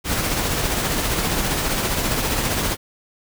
pink noise with tremolo, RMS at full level -20 dBFS, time 0.04-2.77 s, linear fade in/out 50 ms, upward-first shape triangle, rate 15 Hz, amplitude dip 40%, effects none

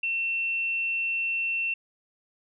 sine tone, 2700 Hz, E7, 41 cents sharp, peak -25 dBFS, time 0.03-1.74 s, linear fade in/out 5 ms, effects none

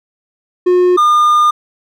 triangle tone pair in turn, 360 / 1210.9 Hz, F#4 / D#6, -47 / -47 cents, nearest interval octave + major sixth, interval 2100 cents, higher second, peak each -5 dBFS, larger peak neither, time 0.66-0.97 / 0.97-1.51 s, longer second, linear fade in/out 10 ms, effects none

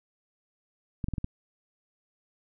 clicks, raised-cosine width 5 ms, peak -18 dBFS, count 5, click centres 1.042 / 1.085 / 1.137 / 1.182 / 1.244 s, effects none

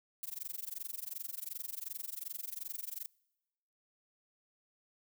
violet noise with amplitude modulation, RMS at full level -39 dBFS, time 0.23-3.06 s, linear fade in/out 0 ms, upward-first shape sine, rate 22.7 Hz, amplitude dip 100%, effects noise-tail reverb RT60 1.0 s tail -26 dB re dry

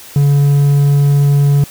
triangle tone, 142.4 Hz, C#3, 47 cents sharp, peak -5 dBFS, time 0.16-1.64 s, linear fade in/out 2 ms, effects white hiss -35 dBFS RMS until 1.7 s

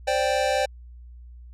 square chord, C suspended second, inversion none, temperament equal, 523.3 / 587.3 / 784 Hz, C5 / D5 / G5, 0 / 0 / 0 cents, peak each -26 dBFS, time 0.07-0.66 s, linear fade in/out 10 ms, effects added 60 Hz sine -41 dBFS peak until 1.53 s + low-pass 8000 Hz 12 dB/octave

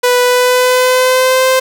sawtooth tone with pitch glide, 493.9 to 519.7 Hz, B4 to C5, 0 to -12 cents, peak -4 dBFS, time 0.03-1.6 s, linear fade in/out 10 ms, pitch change +88 cents, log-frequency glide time 0.22-1.47 s, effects none

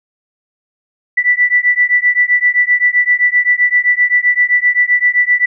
sine beating tone pair, 1966 / 1973.7 Hz, B6 / B6, -8 / -2 cents, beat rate 7.7 Hz, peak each -12 dBFS, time 1.17-5.46 s, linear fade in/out 10 ms, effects none

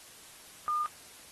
sine tone, 1212 Hz, D#6, 46 cents flat, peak -27 dBFS, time 0.68-0.86 s, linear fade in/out 0 ms, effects white hiss -52 dBFS RMS until 1.31 s + AAC 32 kbps

